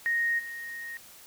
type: tone with level steps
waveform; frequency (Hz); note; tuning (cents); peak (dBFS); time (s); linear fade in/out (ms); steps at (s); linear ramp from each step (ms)
sine; 1864.7; A#6; 0; -24 / -36; 0.06-0.97; 0; 0.38; 20
effects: white hiss -51 dBFS RMS until 1.26 s